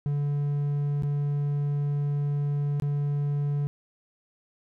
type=tone with dropouts; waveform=triangle; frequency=144.3 Hz; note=D3; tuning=30 cents flat; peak=-22 dBFS; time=0.06-3.67 s; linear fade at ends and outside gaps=0 ms; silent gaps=1.023-1.034 / 2.799-2.822 s; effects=none

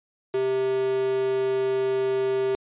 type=tone with high-pass filter; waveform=square; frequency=130.81 Hz; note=C3; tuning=in tune; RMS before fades=-24 dBFS; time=0.34-2.55 s; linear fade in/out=0 ms; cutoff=360 Hz; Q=6.4; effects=resampled to 8000 Hz

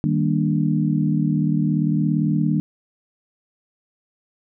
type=chord; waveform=sine; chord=Eb major seventh; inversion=none; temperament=equal; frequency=155.56 / 196 / 233.1 / 293.7 Hz; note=Eb3 / G3 / Bb3 / D4; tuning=0 / 0 / 0 / 0 cents; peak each=-20 / -23 / -24 / -24 dBFS; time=0.04-2.6 s; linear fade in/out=0 ms; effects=none

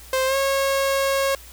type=tone with pitch glide; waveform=sawtooth; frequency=523.3 to 546.2 Hz; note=C5 to C#5; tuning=0 to -26 cents; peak=-15 dBFS; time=0.13-1.35 s; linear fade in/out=2 ms; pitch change=+74 cents; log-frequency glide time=0.26-0.36 s; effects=added 60 Hz sine -44 dBFS peak until 1.52 s + white hiss -45 dBFS RMS until 1.52 s

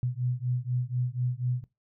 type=beating tone pair; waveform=sine; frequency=122.5 / 126.6 Hz; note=B2 / B2; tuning=-14 / +43 cents; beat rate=4.1 Hz; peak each=-30 dBFS; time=0.03-1.64 s; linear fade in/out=0 ms; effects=noise-tail reverb RT60 0.2 s tail -19 dB re dry

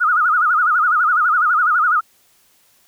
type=tone with vibrato; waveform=sine; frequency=1337 Hz; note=E6; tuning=24 cents sharp; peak=-12 dBFS; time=0-2.01 s; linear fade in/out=20 ms; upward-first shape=sine; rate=12 Hz; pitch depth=170 cents each way; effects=white hiss -56 dBFS RMS until 2.87 s

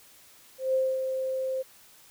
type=tone with ADSR envelope; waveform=sine; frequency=524 Hz; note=C5; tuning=2 cents sharp; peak=-21 dBFS; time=0.58-1.63 s; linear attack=160 ms; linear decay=240 ms; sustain=-6 dB; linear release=20 ms; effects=white hiss -55 dBFS RMS until 2.1 s

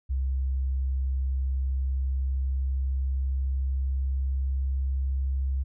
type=tone with pitch glide; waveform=sine; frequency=66 to 66.84 Hz; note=C2 to C2; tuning=+16 to +38 cents; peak=-24 dBFS; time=0.09-5.64 s; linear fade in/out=20 ms; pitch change=+22 cents; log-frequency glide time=1.21-5.11 s; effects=none

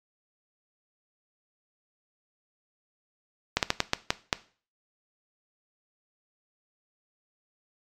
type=slowing click train; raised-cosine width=0.2 ms; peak=-4 dBFS; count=7; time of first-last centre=3.57-4.328 s; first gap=58 ms; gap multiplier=1.31; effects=noise-tail reverb RT60 0.4 s tail -17 dB re dry + MP3 96 kbps

